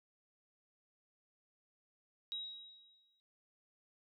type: tone with exponential decay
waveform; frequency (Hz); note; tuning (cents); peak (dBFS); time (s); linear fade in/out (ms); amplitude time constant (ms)
sine; 3824; A#7; +43; -37; 2.32-3.2; 0; 190
effects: noise-tail reverb RT60 0.3 s tail -24 dB re dry